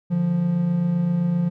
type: tone pair together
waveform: triangle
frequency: 146.93 / 174.61 Hz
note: D3 / F3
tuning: +1 / 0 cents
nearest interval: minor third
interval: 299 cents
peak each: -25 / -17 dBFS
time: 0.1-1.5 s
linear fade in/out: 20 ms
effects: none